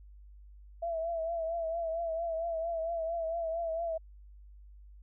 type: tone with vibrato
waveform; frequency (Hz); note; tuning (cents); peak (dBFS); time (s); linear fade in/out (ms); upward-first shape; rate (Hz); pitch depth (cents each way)
sine; 663; E5; +10; -31; 0.82-3.98; 10; triangle; 4.4; 62
effects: added 50 Hz sine -50 dBFS peak until 5.02 s